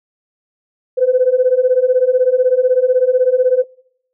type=beating tone pair; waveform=sine; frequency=497.6 / 513.6 Hz; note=B4 / C5; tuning=+13 / -32 cents; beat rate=16 Hz; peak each=-13 / -12 dBFS; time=0.97-3.64 s; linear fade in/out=20 ms; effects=noise-tail reverb RT60 0.8 s tail -25 dB re dry + tanh soft clip ceiling -2 dBFS